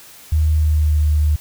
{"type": "tone with pitch glide", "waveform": "sine", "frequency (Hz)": [77.5, 75.47], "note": ["D#2", "D2"], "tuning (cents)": [-6, 48], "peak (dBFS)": -12, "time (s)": [0.32, 1.36], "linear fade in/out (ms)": 5, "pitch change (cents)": -46, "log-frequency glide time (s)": [0.53, 1.01], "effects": ["white hiss -42 dBFS RMS until 1.4 s"]}